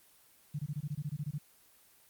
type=tone bursts; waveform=sine; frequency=147 Hz; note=D3; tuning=2 cents sharp; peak=-33 dBFS; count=12; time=0.54-1.383 s; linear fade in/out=10 ms; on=51 ms; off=21 ms; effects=white hiss -63 dBFS RMS until 2.09 s + Opus 24 kbps